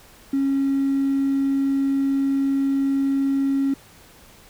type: tone with hard clipping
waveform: triangle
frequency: 273.9 Hz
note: C#4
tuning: 21 cents flat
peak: -18 dBFS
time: 0.33-3.74 s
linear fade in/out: 5 ms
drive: 3 dB
effects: pink hiss -49 dBFS RMS until 4.49 s